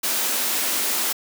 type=high-pass noise; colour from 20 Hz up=white; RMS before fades=-23 dBFS; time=0.03-1.13 s; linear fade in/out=10 ms; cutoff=200 Hz; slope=96 dB/octave; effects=none